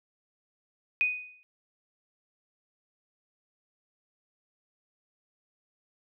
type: tone with exponential decay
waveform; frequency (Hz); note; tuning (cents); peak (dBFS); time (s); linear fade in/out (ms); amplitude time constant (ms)
sine; 2489; D#7; 0; -20; 1.01-1.43; 0; 90
effects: none